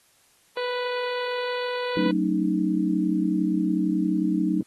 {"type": "harmonic tone", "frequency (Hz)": 493.9, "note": "B4", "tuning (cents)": 0, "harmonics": [1, 2, 3, 4, 5, 6, 7, 8, 9], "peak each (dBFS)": [-27, -33, -37, -39, -41, -43, -44, -45, -46], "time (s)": [0.57, 2.11], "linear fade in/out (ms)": 2}
{"type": "chord", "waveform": "sine", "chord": "D# half-diminished seventh", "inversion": "first", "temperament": "just", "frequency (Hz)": [186.68, 224, 280, 311.1], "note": ["F#3", "A3", "C#4", "D#4"], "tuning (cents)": [16, 31, 18, 0], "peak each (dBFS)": [-25, -29, -29, -24], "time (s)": [1.97, 4.61], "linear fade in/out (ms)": 2}
{"effects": ["white hiss -61 dBFS RMS until 4.66 s", "AAC 32 kbps"]}